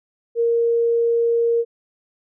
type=tone; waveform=sine; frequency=466.2 Hz; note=A#4; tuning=in tune; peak=-15 dBFS; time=0.35-1.65 s; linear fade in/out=50 ms; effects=none